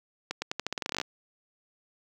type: accelerating click train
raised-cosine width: 0.2 ms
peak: -13 dBFS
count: 16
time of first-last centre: 0.31-1.014 s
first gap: 110 ms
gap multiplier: 0.86
effects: high-pass 150 Hz 12 dB/octave + 8-bit